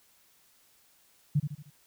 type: tone with echo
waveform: sine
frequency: 146.83 Hz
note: D3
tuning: in tune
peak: -21 dBFS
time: 1.35-1.4 s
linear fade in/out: 10 ms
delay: 76 ms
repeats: 4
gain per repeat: -7 dB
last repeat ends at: 1.704 s
effects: white hiss -64 dBFS RMS until 1.86 s